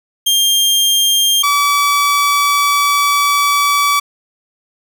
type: tone pair in turn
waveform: sawtooth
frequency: 3200 / 1147.5 Hz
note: G7 / D6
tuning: +35 / -40 cents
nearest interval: octave + tritone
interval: 1775 cents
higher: first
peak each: -7 dBFS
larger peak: neither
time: 0.26-1.43 / 1.43-4 s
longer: second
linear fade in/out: 10 ms
effects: none